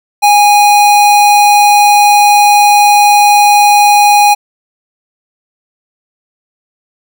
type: tone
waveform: square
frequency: 824 Hz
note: G#5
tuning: 14 cents flat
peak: -4 dBFS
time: 0.22-4.35 s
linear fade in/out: 20 ms
effects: none